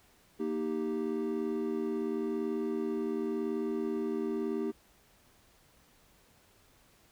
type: chord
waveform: triangle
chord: Eb major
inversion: second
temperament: equal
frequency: 233.1 / 311.1 / 392 Hz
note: Bb3 / Eb4 / G4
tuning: 0 / 0 / 0 cents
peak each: -34 / -34 / -32 dBFS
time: 0.39-4.72 s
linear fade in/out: 20 ms
effects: pink hiss -64 dBFS RMS until 7.11 s